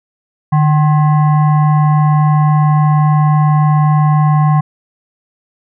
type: tone with frequency modulation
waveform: sine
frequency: 150.6 Hz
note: D3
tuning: 44 cents sharp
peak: -7 dBFS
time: 0.52-4.61 s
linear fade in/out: 10 ms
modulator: 914 Hz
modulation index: 0.54
effects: none